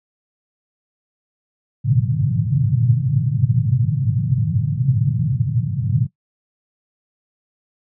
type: band-pass noise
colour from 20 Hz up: pink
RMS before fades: -18 dBFS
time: 1.84-6.07 s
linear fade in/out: 20 ms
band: 110 to 150 Hz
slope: 48 dB/octave
effects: noise-tail reverb RT60 0.1 s tail -17 dB re dry